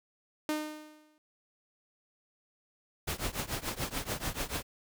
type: tone with exponential decay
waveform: sawtooth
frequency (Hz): 305.4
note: D#4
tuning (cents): -32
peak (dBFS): -24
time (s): 0.49-1.18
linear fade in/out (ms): 1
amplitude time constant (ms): 150
type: noise with tremolo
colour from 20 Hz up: pink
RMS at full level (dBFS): -32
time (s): 3.07-4.63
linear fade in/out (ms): 10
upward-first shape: triangle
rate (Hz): 6.9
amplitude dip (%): 95
effects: none